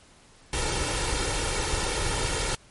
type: noise with comb filter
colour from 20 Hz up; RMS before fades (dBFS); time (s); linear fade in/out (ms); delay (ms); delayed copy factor
pink; -27; 0.53-2.55; 2; 2.2; +0.65
effects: pink hiss -55 dBFS RMS until 2.7 s + MP3 48 kbps